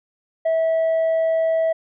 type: tone with tanh clipping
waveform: sine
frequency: 650 Hz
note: E5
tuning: 24 cents flat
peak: -17 dBFS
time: 0.45-1.73 s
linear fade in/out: 10 ms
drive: 2 dB
effects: none